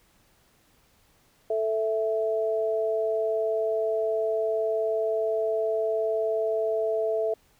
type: tone pair together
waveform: sine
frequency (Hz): 440 / 659.3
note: A4 / E5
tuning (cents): 0 / 0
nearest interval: perfect fifth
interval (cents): 700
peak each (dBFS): -26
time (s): 1.5-7.34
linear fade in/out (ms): 5
effects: pink hiss -63 dBFS RMS until 7.59 s